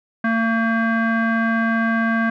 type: tone with low-pass filter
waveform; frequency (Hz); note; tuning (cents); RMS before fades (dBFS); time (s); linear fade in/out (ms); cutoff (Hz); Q
square; 226.9; A#3; -47; -19; 0.24-2.3; 5; 1600; 4.6
effects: none